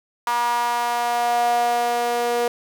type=tone with high-pass filter sweep; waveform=sawtooth; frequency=239.2 Hz; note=A#3; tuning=45 cents sharp; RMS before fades=-21 dBFS; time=0.27-2.48 s; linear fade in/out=2 ms; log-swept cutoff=1000 to 540 Hz; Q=5.6; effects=none